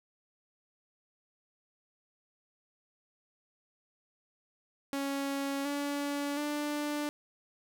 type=tone with pitch steps; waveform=sawtooth; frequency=277.2 / 286 / 295 Hz; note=C#4 / D4 / D4; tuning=0 / -46 / +8 cents; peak=-28 dBFS; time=4.93-7.09 s; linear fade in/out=0 ms; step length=720 ms; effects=none